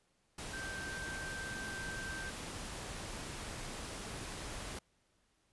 sine tone in noise, 1562 Hz, G6, 7 cents flat, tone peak -42 dBFS, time 0.53-2.3 s, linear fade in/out 5 ms, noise pink, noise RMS -44 dBFS, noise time 0.38-4.79 s, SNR -1 dB, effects pink hiss -75 dBFS RMS until 5.52 s + resampled to 24000 Hz

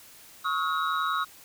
sine tone cluster, 1106 / 1277 / 1427 / 3821 Hz, C#6 / D#6 / F6 / A#7, -4 / +45 / +37 / +42 cents, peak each -30 / -28 / -32 / -36 dBFS, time 0.44-1.25 s, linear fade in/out 20 ms, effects white hiss -51 dBFS RMS until 1.44 s

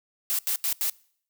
blue noise bursts, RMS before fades -26 dBFS, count 4, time 0.3-0.898 s, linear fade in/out 0 ms, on 88 ms, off 82 ms, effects noise-tail reverb RT60 0.6 s tail -24 dB re dry

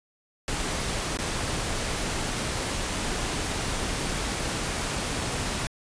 pink noise with dropouts, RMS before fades -29 dBFS, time 0.48-5.67 s, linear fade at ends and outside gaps 1 ms, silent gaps 1.173-1.188 s, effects resampled to 22050 Hz

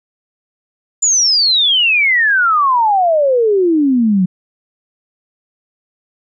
sine exponential sweep, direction down, 7160 to 177.2 Hz, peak -9 dBFS, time 1.02-4.26 s, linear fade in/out 10 ms, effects none

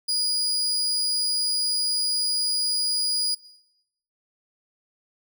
35% pulse tone, 4898 Hz, D#8, 28 cents flat, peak -21 dBFS, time 0.08-3.35 s, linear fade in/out 10 ms, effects noise-tail reverb RT60 0.8 s tail -19 dB re dry

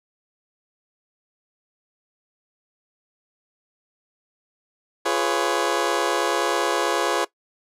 20% pulse chord, C# dominant seventh, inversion first, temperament just, 346.5 / 415.8 / 498.9 / 554.4 Hz, E#4 / G#4 / B4 / C#5, -14 / +2 / +17 / 0 cents, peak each -21 / -21 / -22 / -21 dBFS, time 5.05-7.25 s, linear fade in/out 10 ms, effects noise-tail reverb RT60 0.1 s tail -19 dB re dry + low-pass 10000 Hz 12 dB/octave

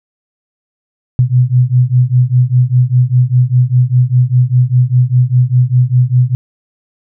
sine beating tone pair, 122.9 / 127.9 Hz, B2 / C3, -8 / -39 cents, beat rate 5 Hz, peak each -10 dBFS, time 1.19-6.35 s, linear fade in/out 0 ms, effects none

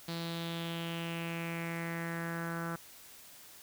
sawtooth tone with low-pass filter sweep, 167.5 Hz, E3, 28 cents sharp, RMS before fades -38 dBFS, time 0.08-2.76 s, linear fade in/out 5 ms, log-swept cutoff 4300 to 1400 Hz, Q 4.3, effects white hiss -54 dBFS RMS until 3.62 s

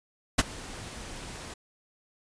pink noise with ADSR envelope, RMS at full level -18 dBFS, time 0.38-1.54 s, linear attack 11 ms, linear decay 28 ms, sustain -23 dB, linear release 5 ms, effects resampled to 22050 Hz

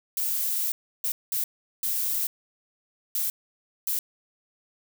violet noise bursts at uneven times, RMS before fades -27 dBFS, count 6, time 0.17-0.72 / 1.04-1.12 / 1.32-1.44 / 1.83-2.27 / 3.15-3.3 / 3.87-3.99 s, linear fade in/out 2 ms, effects none

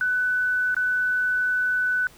sine tone with dropouts, 1496 Hz, F#6, 19 cents sharp, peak -20 dBFS, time 0.01-2.07 s, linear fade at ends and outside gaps 1 ms, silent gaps 0.745-0.766 s, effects pink hiss -51 dBFS RMS until 2.17 s

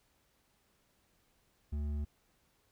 sine tone with hard clipping, 73.42 Hz, D2, in tune, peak -35 dBFS, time 1.72-2.05 s, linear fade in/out 10 ms, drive 7 dB, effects pink hiss -73 dBFS RMS until 2.71 s

